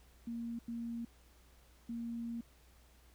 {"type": "tone bursts at uneven times", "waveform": "sine", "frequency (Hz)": 233.1, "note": "A#3", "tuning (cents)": 0, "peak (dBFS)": -38, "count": 3, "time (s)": [[0.27, 0.59], [0.68, 1.05], [1.89, 2.41]], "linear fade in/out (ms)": 5, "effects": ["added 60 Hz sine -62 dBFS peak until 3.14 s", "pink hiss -67 dBFS RMS until 3.14 s"]}